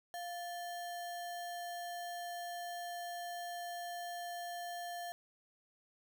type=tone with sample-and-hold; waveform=sine; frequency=698.5 Hz; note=F5; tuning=in tune; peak=-40 dBFS; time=0.14-5.12 s; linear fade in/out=0 ms; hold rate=2450 Hz; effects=none